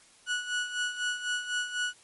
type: tone with tremolo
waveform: 30% pulse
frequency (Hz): 1469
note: F#6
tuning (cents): -13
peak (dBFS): -24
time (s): 0.26-1.94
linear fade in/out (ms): 50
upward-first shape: sine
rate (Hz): 4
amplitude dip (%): 70
effects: white hiss -58 dBFS RMS until 2.03 s + MP3 48 kbps